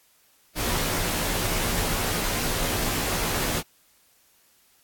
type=noise with comb filter; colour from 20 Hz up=pink; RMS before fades=-26 dBFS; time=0.55-3.63 s; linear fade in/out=50 ms; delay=15 ms; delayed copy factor=-0.75; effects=white hiss -61 dBFS RMS until 4.83 s + AAC 64 kbps